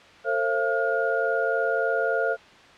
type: tone cluster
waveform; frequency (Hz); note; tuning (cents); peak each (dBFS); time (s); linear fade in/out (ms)
sine; 451.4 / 535 / 679 / 1426; A4 / C5 / F5 / F6; +44 / +38 / -49 / +36; -27; 0.24-2.37; 50
effects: white hiss -49 dBFS RMS until 2.77 s + low-pass 3000 Hz 12 dB/octave